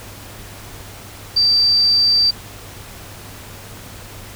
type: tone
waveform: sine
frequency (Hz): 4663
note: D8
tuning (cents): -13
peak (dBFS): -11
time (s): 1.36-2.31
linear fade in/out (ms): 10
effects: added 101 Hz sine -40 dBFS peak until 4.35 s + pink hiss -37 dBFS RMS until 4.35 s